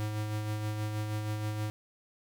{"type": "tone with tremolo", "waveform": "square", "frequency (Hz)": 106.6, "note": "G#2", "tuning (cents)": 46, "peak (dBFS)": -31, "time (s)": [0, 1.7], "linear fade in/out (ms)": 0, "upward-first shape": "sine", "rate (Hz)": 6.3, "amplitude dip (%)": 35, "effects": []}